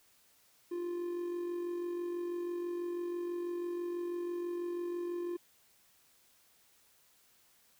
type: tone with amplitude modulation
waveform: triangle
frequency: 349.2 Hz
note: F4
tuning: in tune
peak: -31 dBFS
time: 0.71-5.37 s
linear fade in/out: 10 ms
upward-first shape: sine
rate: 46.1 Hz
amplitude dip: 40%
effects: white hiss -67 dBFS RMS until 7.79 s